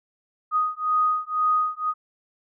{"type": "beating tone pair", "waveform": "sine", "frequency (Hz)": [1244.5, 1246.5], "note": ["D#6", "D#6"], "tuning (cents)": [0, 3], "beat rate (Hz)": 2, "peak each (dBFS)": [-23, -23], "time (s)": [0.51, 1.94], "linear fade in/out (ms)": 50, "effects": []}